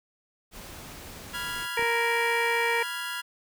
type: noise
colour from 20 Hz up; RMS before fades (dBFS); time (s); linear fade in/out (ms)
pink; -43; 0.51-1.68; 50
type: chord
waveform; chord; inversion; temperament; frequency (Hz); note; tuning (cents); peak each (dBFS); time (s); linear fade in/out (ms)
25% pulse; F diminished; second; equal; 987.8 / 1396.9 / 1661.2; Cb6 / F6 / Ab6; 0 / 0 / 0; -34 / -31 / -32; 1.33-3.22; 20
type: harmonic tone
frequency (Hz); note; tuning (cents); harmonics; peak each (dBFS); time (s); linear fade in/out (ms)
466.2; A#4; 0; 1 / 2 / 4 / 5; -29 / -29 / -29 / -29; 1.77-2.83; 5
type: clicks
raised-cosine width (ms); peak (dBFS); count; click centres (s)
2; -28; 2; 1.794 / 1.825
effects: none